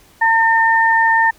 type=tone pair together; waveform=sine; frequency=906 / 1812 Hz; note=A#5 / A#6; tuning=-50 / -50 cents; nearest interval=octave; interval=1200 cents; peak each=-13 dBFS; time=0.21-1.31 s; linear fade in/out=10 ms; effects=pink hiss -49 dBFS RMS until 1.38 s